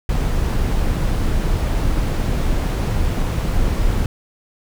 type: noise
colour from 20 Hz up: brown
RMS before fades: -18 dBFS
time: 0.09-4.06 s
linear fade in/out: 2 ms
effects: none